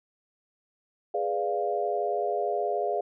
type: chord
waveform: sine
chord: G# diminished seventh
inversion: none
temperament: equal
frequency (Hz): 415.3 / 493.9 / 587.3 / 698.5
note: G#4 / B4 / D5 / F5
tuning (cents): 0 / 0 / 0 / 0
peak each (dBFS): -30 / -34 / -32 / -29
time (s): 1.14-3.01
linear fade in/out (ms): 5
effects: none